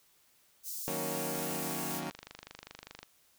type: high-pass noise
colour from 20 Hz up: white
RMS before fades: -40 dBFS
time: 0.63-2.02 s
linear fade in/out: 50 ms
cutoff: 5200 Hz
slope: 24 dB/octave
type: chord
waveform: 15% pulse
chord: D# minor seventh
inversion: none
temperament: equal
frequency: 155.56 / 185 / 233.1 / 277.2 Hz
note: D#3 / F#3 / A#3 / C#4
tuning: 0 / 0 / 0 / 0 cents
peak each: -35 dBFS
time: 0.88-2.1 s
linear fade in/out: 0 ms
type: click train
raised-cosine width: 0.2 ms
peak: -27 dBFS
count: 43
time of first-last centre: 1.35-3.03 s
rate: 25 Hz
effects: white hiss -67 dBFS RMS until 3.38 s